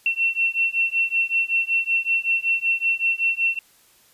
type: beating tone pair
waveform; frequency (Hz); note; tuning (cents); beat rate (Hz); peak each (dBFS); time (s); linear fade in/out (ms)
sine; 2706 / 2711.3; E7 / E7; +45 / +48; 5.3; -22; 0.06-3.59; 2
effects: white hiss -56 dBFS RMS until 4.13 s + resampled to 32000 Hz